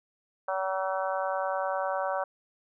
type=harmonic tone; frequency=190 Hz; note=F#3; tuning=46 cents sharp; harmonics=3 / 4 / 5 / 6 / 7 / 8; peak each=-31 / -33 / -35 / -37 / -38 / -39 dBFS; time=0.48-2.24 s; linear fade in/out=5 ms; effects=none